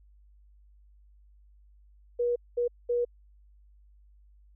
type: tone bursts at uneven times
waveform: sine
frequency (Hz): 481.6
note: B4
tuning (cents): -44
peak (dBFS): -24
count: 3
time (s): 2.19-2.36 / 2.57-2.68 / 2.89-3.05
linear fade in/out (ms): 10
effects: added 50 Hz sine -55 dBFS peak until 4.55 s